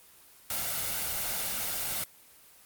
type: noise with comb filter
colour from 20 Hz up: white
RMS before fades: -32 dBFS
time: 0.5-2.04 s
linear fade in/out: 2 ms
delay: 1.4 ms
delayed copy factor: +0.5
effects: white hiss -56 dBFS RMS until 2.65 s + Opus 24 kbps